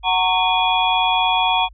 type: tone cluster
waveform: sine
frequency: 742 / 918 / 1107 / 2447 / 3356 Hz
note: F#5 / A#5 / C#6 / D#7 / G#7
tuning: +5 / -27 / -3 / -29 / +17 cents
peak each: -20 / -19 / -26 / -23 / -21 dBFS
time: 0.03-1.69 s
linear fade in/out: 50 ms
effects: added 50 Hz sine -41 dBFS peak until 1.73 s